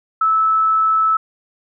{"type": "tone", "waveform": "sine", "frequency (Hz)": 1307, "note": "E6", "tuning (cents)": -15, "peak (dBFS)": -12, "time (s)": [0.21, 1.17], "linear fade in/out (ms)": 5, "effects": []}